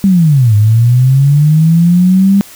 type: linear two-way sweep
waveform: sine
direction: down then up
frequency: 200.8 to 102.8 to 200.8 Hz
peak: -4 dBFS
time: 0.04-2.41 s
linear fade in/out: 0 ms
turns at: 0.55 s
effects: white hiss -35 dBFS RMS until 2.55 s